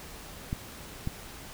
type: clicks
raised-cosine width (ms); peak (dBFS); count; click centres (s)
5; -18; 2; 0.529 / 1.074
effects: pink hiss -45 dBFS RMS until 1.53 s